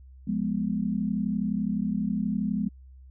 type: chord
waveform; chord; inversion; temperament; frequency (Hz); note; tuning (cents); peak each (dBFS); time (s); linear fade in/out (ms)
sine; F diminished; none; equal with one note detuned; 175.63 / 207.7 / 246.9; F3 / Ab3 / Cb4; +10 / 0 / 0; -31 / -27 / -31; 0.27-2.69; 10
effects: added 65 Hz sine -46 dBFS peak until 3.1 s